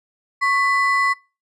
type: ring-modulated tone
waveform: triangle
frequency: 1548 Hz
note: G6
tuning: 22 cents flat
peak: -11 dBFS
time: 0.41-1.14 s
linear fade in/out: 20 ms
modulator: 445 Hz
effects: noise-tail reverb RT60 0.3 s tail -22 dB re dry + resampled to 24000 Hz